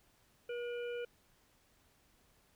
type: harmonic tone with a mistuned harmonic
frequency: 480 Hz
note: B4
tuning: 49 cents flat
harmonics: 1 / 3 / 5 / 6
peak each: -38 / -49 / -52 / -55 dBFS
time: 0.49-1.05 s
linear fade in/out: 5 ms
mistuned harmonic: 6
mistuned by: +47 cents
effects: pink hiss -70 dBFS RMS until 2.55 s